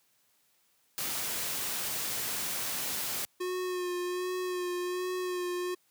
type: noise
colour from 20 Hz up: white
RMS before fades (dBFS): -34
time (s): 0.98-3.25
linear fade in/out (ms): 0
type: tone with vibrato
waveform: square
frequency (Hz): 361.1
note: F#4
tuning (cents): -42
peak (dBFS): -32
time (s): 3.4-5.75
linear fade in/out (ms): 10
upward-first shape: sine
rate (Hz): 1.3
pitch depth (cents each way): 25
effects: white hiss -70 dBFS RMS until 5.9 s + high-pass 80 Hz 12 dB/octave